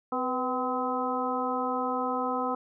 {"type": "harmonic tone with a mistuned harmonic", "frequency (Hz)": 256, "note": "C4", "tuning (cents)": -38, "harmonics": [1, 2, 3, 4, 5], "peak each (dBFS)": [-33, -33, -33, -33, -33], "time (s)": [0.12, 2.55], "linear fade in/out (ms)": 5, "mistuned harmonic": 2, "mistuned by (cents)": -55, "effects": []}